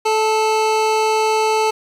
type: tone pair together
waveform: square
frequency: 435.2 / 878 Hz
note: A4 / A5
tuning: -19 / -4 cents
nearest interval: octave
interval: 1215 cents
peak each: -18 dBFS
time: 0.05-1.71 s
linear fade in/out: 10 ms
effects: low-pass 8000 Hz 12 dB/octave + 7-bit